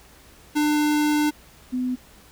square / sine tone pair in turn, 299.1 / 252.2 Hz, D4 / B3, +32 / +36 cents, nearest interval minor third, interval 296 cents, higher first, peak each -19 / -22 dBFS, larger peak first, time 0.55-1.31 / 1.72-1.96 s, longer first, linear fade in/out 20 ms, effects added 60 Hz sine -54 dBFS peak until 2.31 s + pink hiss -51 dBFS RMS until 2.31 s

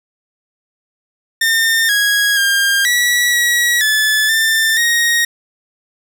sawtooth tone with pitch steps, 1813 / 1653 / 1606 / 1939 / 1920 / 1732 / 1786 / 1874 Hz, A#6 / G#6 / G6 / B6 / B6 / A6 / A6 / A#6, -49 / -9 / +41 / -32 / -49 / -28 / +25 / +9 cents, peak -8 dBFS, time 1.41-5.25 s, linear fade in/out 5 ms, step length 480 ms, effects none

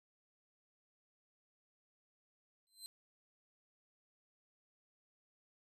25% pulse tone with exponential growth, 4100 Hz, C8, 36 cents flat, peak -39 dBFS, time 2.67-2.86 s, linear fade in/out 0 ms, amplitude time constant 40 ms, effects none

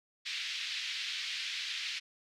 white band-pass noise, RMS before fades -38 dBFS, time 0.25-2 s, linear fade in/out 20 ms, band 2000 to 4300 Hz, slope 24 dB/octave, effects none

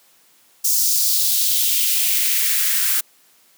blue noise with high-pass filter sweep, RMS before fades -18 dBFS, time 0.64-3.01 s, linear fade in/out 10 ms, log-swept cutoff 6000 to 1400 Hz, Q 2, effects white hiss -55 dBFS RMS until 3.57 s + high-pass 150 Hz 12 dB/octave

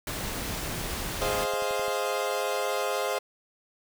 pink noise, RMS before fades -33 dBFS, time 0.07-1.44 s, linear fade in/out 2 ms
click train, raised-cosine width 3 ms, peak -33 dBFS, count 19, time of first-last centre 0.33-1.882 s, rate 11.6 Hz
30% pulse chord, F minor seventh, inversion first, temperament equal, 415.3 / 523.3 / 622.3 / 698.5 Hz, Ab4 / C5 / Eb5 / F5, 0 / 0 / 0 / 0 cents, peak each -30 / -28 / -31 / -31 dBFS, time 1.21-3.19 s, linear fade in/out 10 ms
effects none

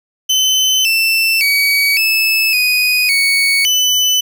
30% pulse tone with pitch steps, 3046 / 2668 / 2263 / 2614 / 2488 / 2228 / 3001 Hz, F#7 / E7 / C#7 / E7 / D#7 / C#7 / F#7, +50 / +20 / +35 / -15 / -1 / +8 / +24 cents, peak -8 dBFS, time 0.29-4.21 s, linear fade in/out 10 ms, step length 560 ms, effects none

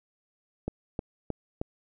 click train, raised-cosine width 2 ms, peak -17 dBFS, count 4, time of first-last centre 0.68-1.615 s, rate 3.21 Hz, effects none

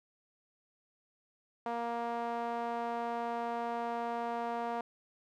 sawtooth tone with band-pass filter, 234.7 Hz, A#3, 12 cents sharp, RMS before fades -36 dBFS, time 1.66-4.81 s, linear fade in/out 2 ms, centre 800 Hz, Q 2.2, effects none

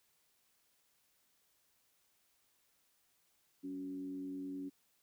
sine tone with frequency modulation, 280 Hz, C#4, 18 cents sharp, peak -40 dBFS, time 3.63-4.7 s, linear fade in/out 20 ms, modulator 90.6 Hz, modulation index 0.46, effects white hiss -75 dBFS RMS until 5.02 s

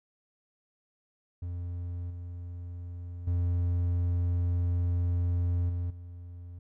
triangle tone with level steps, 87.6 Hz, F2, 6 cents sharp, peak -31 / -35 / -23 / -27 / -39 dBFS, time 1.42-6.59 s, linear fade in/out 5 ms, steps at 2.1 / 3.27 / 5.69 / 5.9 s, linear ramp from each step 5 ms, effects none

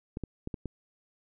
clicks, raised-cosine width 3 ms, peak -22 dBFS, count 5, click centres 0.171 / 0.237 / 0.474 / 0.542 / 0.657 s, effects none

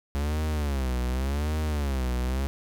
45% pulse tone with vibrato, 69.3 Hz, C#2, in tune, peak -25 dBFS, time 0.15-2.47 s, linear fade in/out 0 ms, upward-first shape sine, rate 0.87 Hz, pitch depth 200 cents each way, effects none

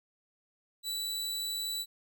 sawtooth tone, 3951 Hz, B7, in tune, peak -30 dBFS, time 0.83-1.86 s, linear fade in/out 50 ms, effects none

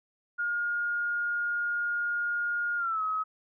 sine tone with pitch glide, 1423 to 1275.1 Hz, F6 to D#6, +32 to +42 cents, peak -27 dBFS, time 0.38-3.24 s, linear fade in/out 20 ms, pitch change -190 cents, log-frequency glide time 2.77-3.02 s, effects none

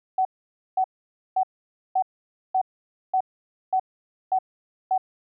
sine tone bursts, 753 Hz, F#5, 30 cents sharp, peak -18 dBFS, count 9, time 0.18-4.979 s, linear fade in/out 5 ms, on 71 ms, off 520 ms, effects none

